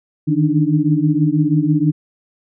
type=tone cluster; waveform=sine; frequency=151.9 / 158.1 / 289.8 / 306.5 Hz; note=D#3 / D#3 / D4 / D#4; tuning=-41 / +28 / -23 / -26 cents; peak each=-18 dBFS; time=0.27-1.92 s; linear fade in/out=20 ms; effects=none